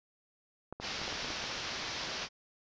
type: clicks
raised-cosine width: 1 ms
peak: -27 dBFS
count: 8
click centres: 0.726 / 0.8 / 1.016 / 1.079 / 1.127 / 1.246 / 1.304 / 1.44 s
type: low-pass noise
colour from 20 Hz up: white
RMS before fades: -39 dBFS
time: 0.8-2.29 s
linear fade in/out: 50 ms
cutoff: 5700 Hz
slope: 48 dB/octave
effects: resampled to 16000 Hz